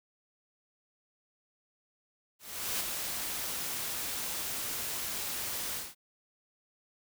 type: noise with ADSR envelope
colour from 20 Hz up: white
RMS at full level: -32 dBFS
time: 2.39-5.95 s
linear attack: 410 ms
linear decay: 19 ms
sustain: -4 dB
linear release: 200 ms
effects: none